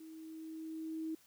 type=tone with level ramp; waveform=sine; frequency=319.3 Hz; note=D#4; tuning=45 cents sharp; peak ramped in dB=-49 to -36 dBFS; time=0-1.15 s; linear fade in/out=5 ms; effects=white hiss -66 dBFS RMS until 1.26 s